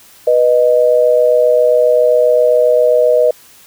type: tone pair together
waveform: sine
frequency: 490.5 / 618 Hz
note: B4 / D#5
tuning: -12 / -12 cents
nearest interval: major third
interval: 400 cents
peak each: -10 dBFS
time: 0.27-3.31 s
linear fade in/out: 5 ms
effects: white hiss -43 dBFS RMS until 3.66 s